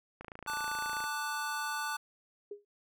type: click train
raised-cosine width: 0.5 ms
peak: -29 dBFS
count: 24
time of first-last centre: 0.21-1.04 s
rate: 27.7 Hz
type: chord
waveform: square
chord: D major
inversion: second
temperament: equal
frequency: 880 / 1174.7 / 1480 Hz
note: A5 / D6 / F#6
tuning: 0 / 0 / 0 cents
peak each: -39 / -40 / -38 dBFS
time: 0.47-1.97 s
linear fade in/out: 10 ms
type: tone with exponential decay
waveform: sine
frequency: 410 Hz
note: G#4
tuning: 22 cents flat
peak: -36 dBFS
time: 2.51-2.65 s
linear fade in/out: 5 ms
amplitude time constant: 30 ms
effects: none